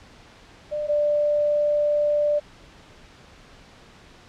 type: tone pair in turn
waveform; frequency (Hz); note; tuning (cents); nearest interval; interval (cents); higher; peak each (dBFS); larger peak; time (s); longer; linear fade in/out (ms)
sine; 597 / 590.8; D5 / D5; +28 / +10; unison; 18; first; -24 / -18; second; 0.71-0.88 / 0.88-2.4; second; 20
effects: pink hiss -49 dBFS RMS until 4.28 s + low-pass 5000 Hz 12 dB/octave